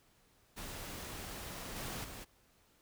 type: noise with level steps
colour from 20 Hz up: pink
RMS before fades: -45 / -42 / -48 dBFS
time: 0.56-2.25 s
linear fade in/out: 20 ms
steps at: 1.76 / 2.04 s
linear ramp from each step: 5 ms
effects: pink hiss -69 dBFS RMS until 2.81 s